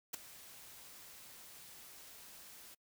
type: noise with ADSR envelope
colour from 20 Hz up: white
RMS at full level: -37 dBFS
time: 0.13-2.75 s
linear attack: 13 ms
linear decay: 7 ms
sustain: -18 dB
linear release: 14 ms
effects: noise-tail reverb RT60 0.1 s tail -26 dB re dry